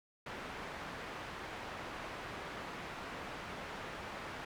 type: low-pass noise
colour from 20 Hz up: white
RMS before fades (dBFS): -45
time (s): 0.26-4.45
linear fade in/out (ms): 5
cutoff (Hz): 1700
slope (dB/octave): 12
effects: none